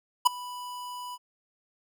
square tone with ADSR envelope, 988 Hz, B5, in tune, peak -14 dBFS, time 0.25-1.18 s, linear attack 17 ms, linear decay 9 ms, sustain -23 dB, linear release 40 ms, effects none

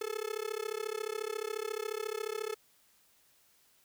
45% pulse tone with amplitude modulation, 433.2 Hz, A4, 27 cents flat, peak -31 dBFS, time 0.01-2.55 s, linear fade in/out 5 ms, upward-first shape sine, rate 34.2 Hz, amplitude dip 100%, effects white hiss -67 dBFS RMS until 3.84 s

